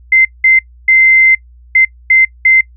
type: tone bursts at uneven times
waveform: sine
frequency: 2076 Hz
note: C7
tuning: 14 cents flat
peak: -4 dBFS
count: 6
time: 0.12-0.25 / 0.44-0.59 / 0.88-1.35 / 1.75-1.85 / 2.1-2.25 / 2.45-2.61 s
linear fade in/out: 5 ms
effects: noise-tail reverb RT60 0.1 s tail -25 dB re dry + added 60 Hz sine -37 dBFS peak until 2.76 s